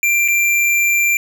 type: tone with dropouts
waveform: square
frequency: 2367 Hz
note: D7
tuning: 13 cents sharp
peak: -13 dBFS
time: 0.03-1.17 s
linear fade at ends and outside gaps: 1 ms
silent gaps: 0.279-0.284 s
effects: none